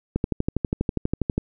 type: click train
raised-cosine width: 3 ms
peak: -9 dBFS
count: 16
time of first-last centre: 0.16-1.38 s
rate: 12.3 Hz
effects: none